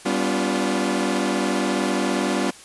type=chord; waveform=sawtooth; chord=G dominant seventh; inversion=none; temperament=equal with one note detuned; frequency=196 / 246.9 / 286.6 / 349.2 Hz; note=G3 / B3 / D4 / F4; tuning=0 / 0 / -42 / 0 cents; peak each=-22 dBFS; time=0.05-2.51 s; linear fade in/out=10 ms; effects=white hiss -44 dBFS RMS until 2.64 s + resampled to 24000 Hz